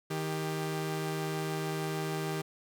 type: tone pair together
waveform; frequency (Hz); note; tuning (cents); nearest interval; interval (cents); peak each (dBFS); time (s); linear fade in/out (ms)
sawtooth; 157 / 395.8; D#3 / G4; +16 / +17; octave + major third; 1601; -30 / -32; 0.1-2.42; 10
effects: none